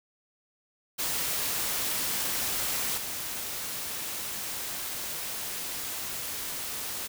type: noise with level steps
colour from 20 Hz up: white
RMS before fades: -30 / -35 dBFS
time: 0.98-7.08 s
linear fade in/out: 20 ms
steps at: 2.97 s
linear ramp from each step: 10 ms
effects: none